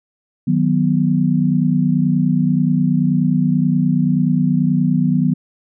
sine chord, B major, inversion first, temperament equal, 155.56 / 185 / 246.9 Hz, D#3 / F#3 / B3, 0 / 0 / 0 cents, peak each -17 dBFS, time 0.47-5.34 s, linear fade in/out 10 ms, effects none

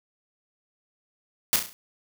white noise with echo, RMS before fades -20 dBFS, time 1.53-1.56 s, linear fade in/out 0 ms, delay 34 ms, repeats 5, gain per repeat -6 dB, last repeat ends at 1.73 s, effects none

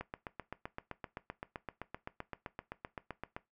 click train, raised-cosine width 0.5 ms, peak -25 dBFS, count 27, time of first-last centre 0.01-3.365 s, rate 7.75 Hz, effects noise-tail reverb RT60 0.2 s tail -18 dB re dry

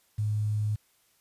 sine tone with quantisation, 105.9 Hz, G#2, 34 cents sharp, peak -25 dBFS, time 0.18-0.76 s, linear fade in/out 10 ms, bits 9, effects white hiss -67 dBFS RMS until 1.2 s + resampled to 32000 Hz

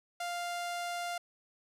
sawtooth tone, 698.5 Hz, F5, in tune, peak -31 dBFS, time 0.2-1.18 s, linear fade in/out 5 ms, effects low-pass 12000 Hz 12 dB/octave

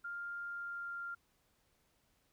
sine tone with pitch glide, 1400 to 1391.9 Hz, F6 to F6, +4 to -6 cents, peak -40 dBFS, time 0.04-1.15 s, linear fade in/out 10 ms, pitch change -10 cents, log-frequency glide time 0.46-1.03 s, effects pink hiss -75 dBFS RMS until 2.32 s

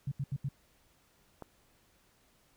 sine tone bursts, 138 Hz, C#3, 7 cents flat, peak -31 dBFS, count 4, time 0.07-0.488 s, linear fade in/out 5 ms, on 46 ms, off 78 ms
click, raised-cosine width 1 ms, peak -29 dBFS, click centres 1.423 s
effects pink hiss -68 dBFS RMS until 2.56 s

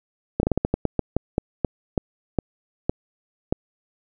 slowing click train, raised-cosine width 2 ms, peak -6 dBFS, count 16, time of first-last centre 0.4-3.525 s, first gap 31 ms, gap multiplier 1.24, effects none

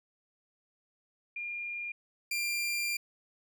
sine / sawtooth tone pair in turn, 2409 / 2383 Hz, D7 / D7, +43 / +25 cents, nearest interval unison, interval 18 cents, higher first, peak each -35 / -27 dBFS, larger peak second, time 1.36-1.92 / 2.31-2.97 s, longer second, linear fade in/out 5 ms, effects none

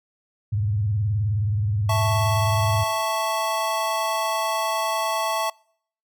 sine tone with vibrato, 103.83 Hz, G#2, in tune, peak -20 dBFS, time 0.52-2.84 s, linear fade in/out 10 ms, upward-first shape square, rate 19 Hz, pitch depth 120 cents each way
square chord, A major, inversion second, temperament equal, 659.3 / 880 / 1108.7 Hz, E5 / A5 / C#6, 0 / 0 / 0 cents, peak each -27 dBFS, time 1.89-5.5 s, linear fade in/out 5 ms
effects noise-tail reverb RT60 0.6 s tail -26 dB re dry

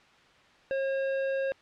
sine tone with hard clipping, 540 Hz, C#5, 45 cents flat, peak -29 dBFS, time 0.71-1.52 s, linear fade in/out 0 ms, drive 12 dB, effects white hiss -58 dBFS RMS until 1.61 s + low-pass 3000 Hz 12 dB/octave

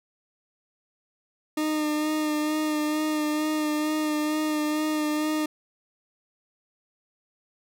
40% pulse tone with vibrato, 305.1 Hz, D#4, 34 cents flat, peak -23 dBFS, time 1.57-5.46 s, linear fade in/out 5 ms, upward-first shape sine, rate 2.2 Hz, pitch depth 21 cents each way, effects none

